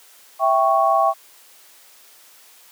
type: chord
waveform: sine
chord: C# diminished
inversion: first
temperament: equal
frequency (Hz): 659.3 / 784 / 1108.7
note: E5 / G5 / C#6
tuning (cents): 0 / 0 / 0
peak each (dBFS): -18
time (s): 0.39-1.14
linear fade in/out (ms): 50
effects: white hiss -49 dBFS RMS until 2.71 s + high-pass 400 Hz 12 dB/octave